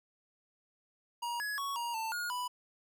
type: tone with pitch steps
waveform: square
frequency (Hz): 950 / 1683 / 1114 / 945 / 891 / 1435 / 989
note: A#5 / G#6 / C#6 / A#5 / A5 / F6 / B5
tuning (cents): +33 / +23 / +8 / +23 / +22 / +47 / +2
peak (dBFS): -35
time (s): 1.22-2.48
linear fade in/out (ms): 10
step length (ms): 180
effects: none